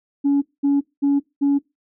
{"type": "tone bursts", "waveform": "sine", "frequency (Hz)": 281.9, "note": "C#4", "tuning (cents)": 29, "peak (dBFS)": -12, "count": 4, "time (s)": [0.24, 1.59], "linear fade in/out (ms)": 20, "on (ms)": 180, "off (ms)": 210, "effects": ["noise-tail reverb RT60 0.2 s tail -20 dB re dry", "tanh soft clip ceiling -12 dBFS"]}